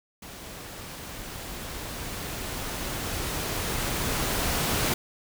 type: noise with level ramp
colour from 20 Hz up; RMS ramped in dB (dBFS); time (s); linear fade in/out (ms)
pink; -42 to -25; 0.22-4.94; 5
effects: none